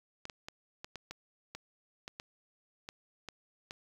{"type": "clicks", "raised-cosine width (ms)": 0.2, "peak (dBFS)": -25, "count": 12, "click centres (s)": [0.254, 0.298, 0.485, 0.845, 0.957, 1.11, 1.55, 2.079, 2.199, 2.889, 3.287, 3.709], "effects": ["9-bit"]}